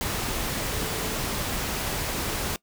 sine tone in noise, 440 Hz, A4, in tune, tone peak -37 dBFS, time 0.71-1.16 s, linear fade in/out 0 ms, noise pink, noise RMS -29 dBFS, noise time 0.01-2.56 s, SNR -11 dB, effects noise-tail reverb RT60 0.1 s tail -22 dB re dry

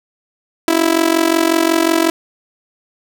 sawtooth tone with amplitude modulation, 329.6 Hz, E4, in tune, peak -4 dBFS, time 0.68-2.1 s, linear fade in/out 0 ms, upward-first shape sine, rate 45.5 Hz, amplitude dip 85%, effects none

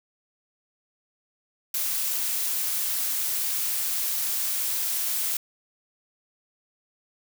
blue noise, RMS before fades -27 dBFS, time 1.74-5.37 s, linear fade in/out 2 ms, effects none

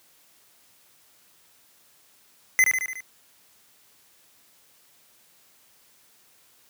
square tone with echo, 2040 Hz, C7, 44 cents flat, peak -15 dBFS, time 2.59-2.64 s, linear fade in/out 0 ms, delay 73 ms, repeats 5, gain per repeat -4 dB, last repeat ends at 3.005 s, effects white hiss -59 dBFS RMS until 6.69 s + high-pass 80 Hz 12 dB/octave

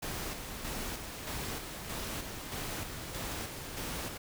pink noise with tremolo, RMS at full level -38 dBFS, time 0.02-4.18 s, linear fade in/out 10 ms, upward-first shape square, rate 1.6 Hz, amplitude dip 40%, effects none

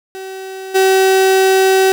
35% pulse tone with level steps, 381.3 Hz, G4, 48 cents flat, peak -24 / -7 dBFS, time 0.15-1.92 s, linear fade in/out 0 ms, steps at 0.74 s, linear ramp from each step 20 ms, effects none

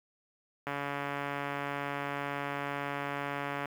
click train, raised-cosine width 0.5 ms, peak -20 dBFS, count 425, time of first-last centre 0.67-3.656 s, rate 142 Hz, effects high-pass 80 Hz 12 dB/octave + 8-bit

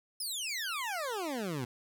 20% pulse exponential sweep, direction down, 5274 to 116.7 Hz, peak -29 dBFS, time 0.2-1.65 s, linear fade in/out 5 ms, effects none

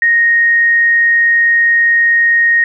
sine tone, 1864.7 Hz, A#6, in tune, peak -7 dBFS, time 0.02-2.64 s, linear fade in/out 2 ms, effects none

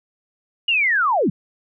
sine linear sweep, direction down, 2908 to 138.59 Hz, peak -15 dBFS, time 0.68-1.3 s, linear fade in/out 5 ms, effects none

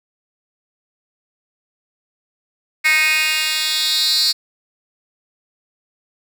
10% pulse tone with high-pass filter sweep, 311.1 Hz, D#4, in tune, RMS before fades -17 dBFS, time 2.84-4.33 s, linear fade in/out 20 ms, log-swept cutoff 2200 to 4400 Hz, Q 6, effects none

